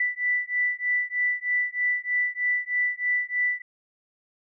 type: beating tone pair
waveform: sine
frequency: 1975.5 / 1978.7 Hz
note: B6 / B6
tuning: 0 / +3 cents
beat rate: 3.2 Hz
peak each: -26 dBFS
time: 0-3.62 s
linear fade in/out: 5 ms
effects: none